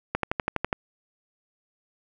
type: click train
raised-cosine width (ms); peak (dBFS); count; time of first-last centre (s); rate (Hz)
0.5; -9; 8; 0.15-0.729; 12.1
effects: none